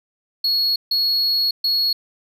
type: tone bursts at uneven times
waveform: triangle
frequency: 4336 Hz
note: C#8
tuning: 39 cents flat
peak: -15 dBFS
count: 3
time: 0.44-0.76 / 0.91-1.51 / 1.64-1.93 s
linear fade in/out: 5 ms
effects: none